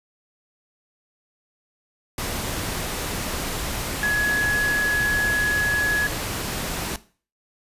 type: tone in noise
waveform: sine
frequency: 1685 Hz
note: G#6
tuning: 25 cents sharp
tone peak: -19 dBFS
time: 4.03-6.07 s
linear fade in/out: 2 ms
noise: pink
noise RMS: -28 dBFS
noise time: 2.18-6.96 s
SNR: +6 dB
effects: noise-tail reverb RT60 0.4 s tail -17 dB re dry + resampled to 32000 Hz